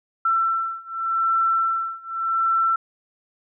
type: beating tone pair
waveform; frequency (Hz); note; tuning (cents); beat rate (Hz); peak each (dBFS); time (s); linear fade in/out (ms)
sine; 1341 / 1341.85; E6 / E6; +29 / +30; 0.85; -23 / -22; 0.25-2.76; 5
effects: none